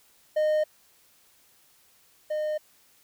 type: tone pair in turn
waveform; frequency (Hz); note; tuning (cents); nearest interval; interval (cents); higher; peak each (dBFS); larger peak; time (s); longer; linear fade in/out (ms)
triangle; 614 / 611; D#5 / D#5; -23 / -32; unison; 9; first; -19 / -24; first; 0.36-0.64 / 2.3-2.58; neither; 10
effects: white hiss -61 dBFS RMS until 3.03 s